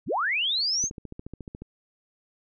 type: linear sweep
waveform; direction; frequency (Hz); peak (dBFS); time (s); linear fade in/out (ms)
sine; up; 64.3 to 6620; -23; 0.06-0.9; 50
type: click train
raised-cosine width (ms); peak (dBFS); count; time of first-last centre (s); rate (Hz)
3; -25; 12; 0.84-1.62; 14.1
effects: none